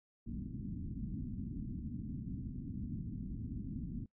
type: low-pass noise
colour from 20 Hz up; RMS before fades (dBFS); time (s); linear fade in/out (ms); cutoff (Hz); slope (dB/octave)
white; -42; 0.26-4.06; 5; 270; 48
effects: noise-tail reverb RT60 0.1 s tail -21 dB re dry